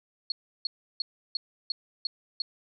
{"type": "tone bursts", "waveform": "sine", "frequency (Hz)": 4324, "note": "C#8", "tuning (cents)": -44, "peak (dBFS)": -26, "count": 7, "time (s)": [0.3, 2.42], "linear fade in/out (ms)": 2, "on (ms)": 20, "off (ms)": 330, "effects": []}